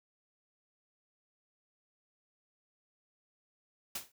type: noise with exponential decay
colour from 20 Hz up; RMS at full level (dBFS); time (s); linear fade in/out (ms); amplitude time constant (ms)
white; -34; 3.95-4.12; 5; 36
effects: none